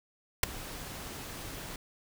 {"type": "noise with ADSR envelope", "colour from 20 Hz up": "pink", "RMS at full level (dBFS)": -19, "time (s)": [0.43, 1.76], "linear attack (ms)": 5, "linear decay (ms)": 6, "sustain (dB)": -23, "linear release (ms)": 3, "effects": []}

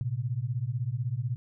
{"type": "beating tone pair", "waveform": "sine", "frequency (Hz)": [113.9, 129.9], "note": ["A#2", "C3"], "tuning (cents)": [-40, -12], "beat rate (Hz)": 16, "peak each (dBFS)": -31, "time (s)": [0.01, 1.36], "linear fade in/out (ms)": 0, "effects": []}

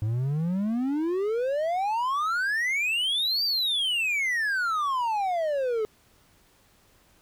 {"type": "exponential two-way sweep", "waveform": "triangle", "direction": "up then down", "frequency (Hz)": [103.83, 4752, 421.4], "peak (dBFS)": -22, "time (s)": [0.02, 5.85], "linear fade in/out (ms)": 0, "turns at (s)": 3.44, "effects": ["pink hiss -61 dBFS RMS until 7.21 s"]}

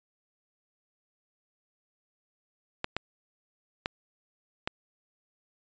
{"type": "clicks", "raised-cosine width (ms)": 0.3, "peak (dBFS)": -13, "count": 4, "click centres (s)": [2.844, 2.966, 3.859, 4.675], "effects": ["resampled to 16000 Hz"]}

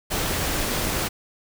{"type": "noise", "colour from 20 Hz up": "pink", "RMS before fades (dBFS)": -25, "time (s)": [0.1, 1.09], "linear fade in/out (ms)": 20, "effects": []}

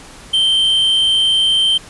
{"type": "tone with amplitude modulation", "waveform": "triangle", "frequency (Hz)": 3122, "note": "G7", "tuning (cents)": -8, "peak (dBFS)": -8, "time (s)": [0.33, 1.78], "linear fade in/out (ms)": 10, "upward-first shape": "sine", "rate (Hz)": 204, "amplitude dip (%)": 30, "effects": ["pink hiss -38 dBFS RMS until 1.89 s", "resampled to 24000 Hz"]}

